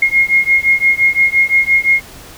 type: beating tone pair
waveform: sine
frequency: 2144 / 2149.8 Hz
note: C7 / C7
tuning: +42 / +46 cents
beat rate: 5.8 Hz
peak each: -12 dBFS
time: 0.02-2.01 s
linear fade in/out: 5 ms
effects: pink hiss -36 dBFS RMS until 2.37 s